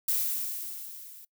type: noise with level ramp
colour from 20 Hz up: violet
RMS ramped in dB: -26 to -49 dBFS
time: 0.08-1.25 s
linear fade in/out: 5 ms
effects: noise-tail reverb RT60 0.1 s tail -22 dB re dry